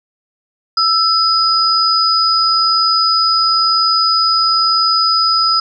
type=tone pair together; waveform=sine; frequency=1319 / 4980 Hz; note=E6 / D#8; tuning=+1 / +1 cents; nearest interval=octave + major seventh; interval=2300 cents; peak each=-14 / -12 dBFS; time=0.77-5.6 s; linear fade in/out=5 ms; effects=none